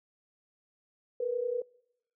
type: tone pair together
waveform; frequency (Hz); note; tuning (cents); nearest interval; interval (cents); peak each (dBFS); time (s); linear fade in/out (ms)
sine; 463.2 / 493.9; A#4 / B4; -11 / 0; minor second; 111; -34 / -30; 1.2-1.62; 5
effects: noise-tail reverb RT60 0.8 s tail -24 dB re dry